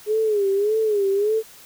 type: tone with vibrato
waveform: sine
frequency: 415.3 Hz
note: G#4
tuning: in tune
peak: -17 dBFS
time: 0.06-1.43 s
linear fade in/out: 50 ms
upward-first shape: sine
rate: 1.7 Hz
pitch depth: 110 cents each way
effects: white hiss -46 dBFS RMS until 1.65 s